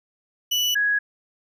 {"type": "tone pair in turn", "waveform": ["35% pulse", "sine"], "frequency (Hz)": [2960, 1665.6], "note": ["F#7", "G#6"], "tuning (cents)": [0, 5], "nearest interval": "minor seventh", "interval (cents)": 995, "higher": "first", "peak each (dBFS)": -18, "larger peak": "neither", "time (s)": [[0.51, 0.75], [0.75, 0.99]], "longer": "neither", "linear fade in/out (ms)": 10, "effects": []}